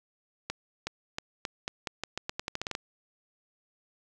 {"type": "accelerating click train", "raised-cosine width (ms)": 0.2, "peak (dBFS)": -15, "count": 16, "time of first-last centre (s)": [0.5, 2.751], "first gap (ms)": 370, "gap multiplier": 0.85, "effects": []}